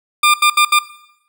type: tone bursts at uneven times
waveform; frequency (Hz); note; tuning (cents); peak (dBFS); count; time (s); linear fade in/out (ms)
20% pulse; 1200; D6; +37; -4; 4; 0.23-0.34 / 0.42-0.5 / 0.57-0.65 / 0.72-0.79; 5
effects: noise-tail reverb RT60 0.8 s tail -17 dB re dry